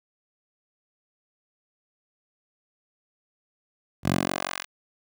10% pulse tone with high-pass filter sweep, 45.71 Hz, F#1, 20 cents flat, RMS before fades -27 dBFS, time 4.03-4.66 s, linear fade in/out 50 ms, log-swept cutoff 93 to 2100 Hz, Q 0.92, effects none

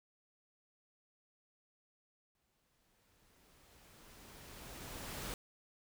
pink noise with exponential growth, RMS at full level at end -42 dBFS, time 2.35-5.34 s, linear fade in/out 1 ms, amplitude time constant 650 ms, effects none

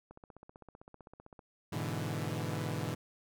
click train, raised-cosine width 1 ms, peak -37 dBFS, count 21, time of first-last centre 0.11-1.392 s, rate 15.6 Hz
sawtooth chord, E dominant seventh, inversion first, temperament equal, 103.83 / 123.47 / 146.83 / 164.81 Hz, G#2 / B2 / D3 / E3, 0 / 0 / 0 / 0 cents, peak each -36 dBFS, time 1.72-2.95 s, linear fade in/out 10 ms
effects none

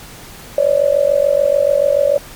sine tone with amplitude modulation, 570 Hz, C#5, 48 cents sharp, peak -6 dBFS, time 0.58-2.18 s, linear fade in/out 2 ms, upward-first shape sine, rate 46.9 Hz, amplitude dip 90%, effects pink hiss -36 dBFS RMS until 2.35 s + MP3 96 kbps

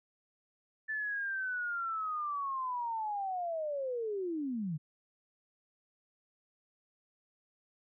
sine linear sweep, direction down, 1760 to 142.5 Hz, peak -33 dBFS, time 0.88-4.78 s, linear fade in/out 20 ms, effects none

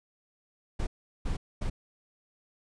brown noise bursts at uneven times, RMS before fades -30 dBFS, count 3, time 0.79-0.87 / 1.25-1.37 / 1.61-1.7 s, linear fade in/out 10 ms, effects resampled to 22050 Hz

